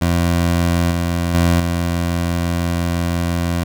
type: tone with level steps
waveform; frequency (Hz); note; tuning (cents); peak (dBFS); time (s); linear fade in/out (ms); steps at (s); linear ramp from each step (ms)
20% pulse; 85.9; F2; -28; -9 / -12 / -7 / -12; 0.01-3.64; 10; 0.91 / 1.34 / 1.6; 2
effects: none